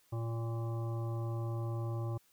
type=harmonic tone; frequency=115.1 Hz; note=A#2; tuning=22 cents flat; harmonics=1 / 3 / 5 / 7 / 9 / 10; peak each=-34 / -44 / -48 / -51 / -53 / -54 dBFS; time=0.12-2.18 s; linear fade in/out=10 ms; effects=white hiss -69 dBFS RMS until 2.32 s